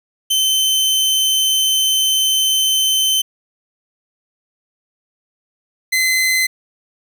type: tone pair in turn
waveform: sawtooth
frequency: 3077 / 2047 Hz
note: G7 / C7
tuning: -33 / -38 cents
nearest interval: perfect fifth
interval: 705 cents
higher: first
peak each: -10 dBFS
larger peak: neither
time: 0.3-3.22 / 5.92-6.47 s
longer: first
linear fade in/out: 10 ms
effects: none